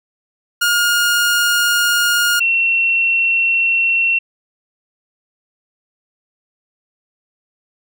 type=tone pair in turn; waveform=sawtooth / sine; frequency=1423 / 2717 Hz; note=F6 / F7; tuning=+32 / -48 cents; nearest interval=major seventh; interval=1120 cents; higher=second; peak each=-9 / -12 dBFS; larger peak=first; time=0.61-2.4 / 2.4-4.19 s; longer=neither; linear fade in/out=10 ms; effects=none